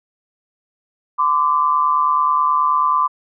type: tone pair together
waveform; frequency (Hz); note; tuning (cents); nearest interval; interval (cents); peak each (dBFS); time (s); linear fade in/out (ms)
sine; 1021.7 / 1171; C6 / D6; -42 / -5; major second; 237; -16; 1.18-3.08; 20
effects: none